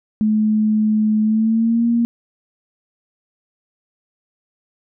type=tone with pitch glide; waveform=sine; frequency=214.9 to 234.4 Hz; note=A3 to A#3; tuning=-41 to +10 cents; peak=-13 dBFS; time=0.21-2.05 s; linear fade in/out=0 ms; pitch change=+151 cents; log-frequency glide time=1.22-1.86 s; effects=none

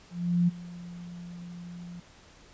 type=tone with ADSR envelope; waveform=sine; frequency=174.61 Hz; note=F3; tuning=in tune; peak=-19 dBFS; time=0.1-2 s; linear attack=380 ms; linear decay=20 ms; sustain=-20 dB; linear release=4 ms; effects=pink hiss -55 dBFS RMS until 2.53 s + resampled to 16000 Hz

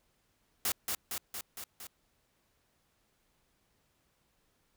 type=noise with echo; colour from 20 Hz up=white; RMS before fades=-31 dBFS; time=0.65-0.72 s; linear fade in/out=2 ms; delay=230 ms; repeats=5; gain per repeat=-3 dB; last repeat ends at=1.87 s; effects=pink hiss -74 dBFS RMS until 4.76 s

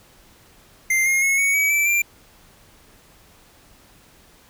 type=tone with pitch steps; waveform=square; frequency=2093 / 2137 / 2182 / 2228 / 2275 / 2322 / 2371 Hz; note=C7 / C7 / C#7 / C#7 / C#7 / D7 / D7; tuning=0 / +36 / -28 / +8 / +44 / -20 / +16 cents; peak=-17 dBFS; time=0.9-2.02 s; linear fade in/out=5 ms; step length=160 ms; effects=pink hiss -52 dBFS RMS until 4.49 s

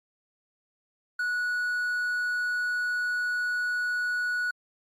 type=tone; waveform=triangle; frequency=1467 Hz; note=F#6; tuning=15 cents flat; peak=-24 dBFS; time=1.19-4.51 s; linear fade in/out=5 ms; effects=Opus 48 kbps

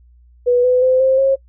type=tone with pitch steps; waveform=sine; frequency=490 / 502 / 514.4 / 527 / 539.9 Hz; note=B4 / B4 / C5 / C5 / C#5; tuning=-14 / +28 / -30 / +12 / -46 cents; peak=-10 dBFS; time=0.46-1.36 s; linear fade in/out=20 ms; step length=180 ms; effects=noise-tail reverb RT60 0.1 s tail -25 dB re dry + added 60 Hz sine -45 dBFS peak until 1.48 s

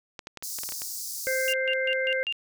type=clicks; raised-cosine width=0.2 ms; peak=-20 dBFS; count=9; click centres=0.192 / 0.271 / 0.373 / 0.425 / 0.587 / 0.635 / 0.69 / 0.722 / 0.819 s
type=high-pass noise; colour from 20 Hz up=pink; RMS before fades=-35 dBFS; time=0.43-1.53 s; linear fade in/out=2 ms; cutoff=4800 Hz; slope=48 dB/octave
type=harmonic tone; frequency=523.3 Hz; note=C5; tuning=in tune; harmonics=1 / 3 / 4; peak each=-27 / -30 / -30 dBFS; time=1.27-2.23 s; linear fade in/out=0 ms
type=tone bursts; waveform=sine; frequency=2794 Hz; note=F7; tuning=in tune; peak=-26 dBFS; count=5; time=1.48-2.325 s; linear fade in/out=0 ms; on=57 ms; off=140 ms
effects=none

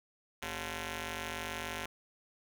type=ring-modulated tone; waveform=5% pulse; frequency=163.1 Hz; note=E3; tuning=18 cents flat; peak=-23 dBFS; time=0.42-1.86 s; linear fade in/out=2 ms; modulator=1200 Hz; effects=none

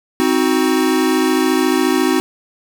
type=chord; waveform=square; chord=C diminished; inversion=none; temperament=equal with one note detuned; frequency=261.6 / 315.5 / 370 Hz; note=C4 / Eb4 / Gb4; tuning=0 / +24 / 0 cents; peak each=-18 dBFS; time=0.2-2.2 s; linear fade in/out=0 ms; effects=none

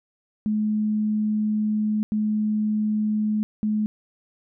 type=tone bursts at uneven times; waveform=sine; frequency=213.2 Hz; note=G#3; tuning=46 cents sharp; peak=-20 dBFS; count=3; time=0.46-2.03 / 2.12-3.43 / 3.63-3.86 s; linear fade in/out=0 ms; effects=none

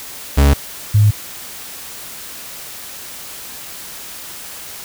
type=tone pair in turn; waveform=40% pulse / sine; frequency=70.4 / 105.02 Hz; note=C#2 / G#2; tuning=+27 / +20 cents; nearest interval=perfect fifth; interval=693 cents; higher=second; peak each=-7 dBFS; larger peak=neither; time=0.37-0.54 / 0.94-1.11 s; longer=neither; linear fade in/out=10 ms; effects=white hiss -32 dBFS RMS until 4.84 s

